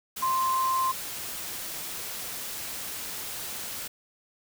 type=tone in noise; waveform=sine; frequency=1046.5 Hz; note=C6; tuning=in tune; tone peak=-23 dBFS; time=0.22-0.92 s; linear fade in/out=10 ms; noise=white; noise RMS=-36 dBFS; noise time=0.16-3.88 s; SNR=+10 dB; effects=none